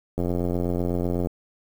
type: click train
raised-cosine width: 2 ms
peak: -13 dBFS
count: 97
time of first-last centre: 0.18-1.271 s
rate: 88 Hz
effects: 7-bit